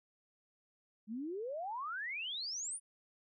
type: exponential sweep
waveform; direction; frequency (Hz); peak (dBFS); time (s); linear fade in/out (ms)
sine; up; 203.6 to 9956; -38; 1.07-2.8; 50
effects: none

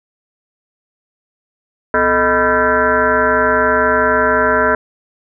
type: tone with frequency modulation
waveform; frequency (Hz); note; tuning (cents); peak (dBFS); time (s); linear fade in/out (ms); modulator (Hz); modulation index
sine; 992; B5; +7; -10; 1.94-4.75; 2; 185; 3.7
effects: none

